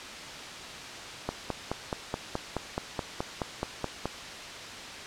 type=click train; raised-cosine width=1 ms; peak=-15 dBFS; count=14; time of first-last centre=1.29-4.056 s; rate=4.7 Hz; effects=white hiss -40 dBFS RMS until 5.06 s + low-pass 5000 Hz 12 dB/octave